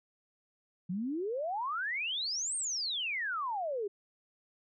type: exponential two-way sweep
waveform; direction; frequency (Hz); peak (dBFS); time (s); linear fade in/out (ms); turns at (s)
sine; up then down; 170 to 8830 to 386.1; -32; 0.89-3.88; 10; 2.56
effects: none